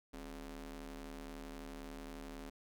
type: ring-modulated tone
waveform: sawtooth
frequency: 154.9 Hz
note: D#3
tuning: 7 cents flat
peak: -39 dBFS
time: 0.13-2.5 s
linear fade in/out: 10 ms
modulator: 113 Hz
effects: none